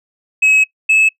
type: tone pair in turn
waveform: sine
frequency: 2563 / 2597 Hz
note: E7 / E7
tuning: -49 / -26 cents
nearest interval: unison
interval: 23 cents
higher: second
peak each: -5 dBFS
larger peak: neither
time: 0.42-0.64 / 0.89-1.09 s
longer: first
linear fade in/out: 10 ms
effects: noise-tail reverb RT60 0.1 s tail -23 dB re dry + tanh soft clip ceiling -7 dBFS